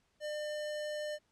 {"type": "tone", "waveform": "square", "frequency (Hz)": 601, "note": "D5", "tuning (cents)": 40, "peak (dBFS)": -37, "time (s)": [0.2, 1.19], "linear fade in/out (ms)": 50, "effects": ["pink hiss -75 dBFS RMS until 1.31 s", "low-pass 8000 Hz 12 dB/octave"]}